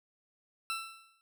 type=tone with exponential decay; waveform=20% pulse; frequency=1336 Hz; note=E6; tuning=23 cents sharp; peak=-26 dBFS; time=0.7-1.21 s; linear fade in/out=0 ms; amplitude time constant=110 ms; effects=none